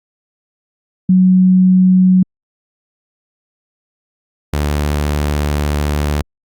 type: tone pair in turn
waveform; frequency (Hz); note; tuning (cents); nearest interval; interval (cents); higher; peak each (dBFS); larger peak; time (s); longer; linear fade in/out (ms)
sine / sawtooth; 185 / 73.65; F#3 / D2; 0 / +6; octave + major third; 1594; first; -6 / -10; first; 1.09-2.23 / 4.53-6.22; second; 5
effects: Opus 48 kbps